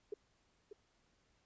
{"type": "tone with echo", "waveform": "sine", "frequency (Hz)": 415.3, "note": "G#4", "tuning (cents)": 0, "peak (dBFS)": -38, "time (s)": [0.12, 0.14], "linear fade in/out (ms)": 5, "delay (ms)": 590, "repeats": 1, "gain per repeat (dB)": -9, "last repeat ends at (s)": 0.73, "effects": ["pink hiss -75 dBFS RMS until 1.45 s", "resampled to 16000 Hz"]}